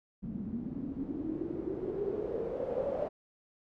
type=noise with low-pass filter sweep; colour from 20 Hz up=white; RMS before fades=-36 dBFS; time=0.22-3.09 s; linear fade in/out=20 ms; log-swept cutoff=210 to 590 Hz; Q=7.8; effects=none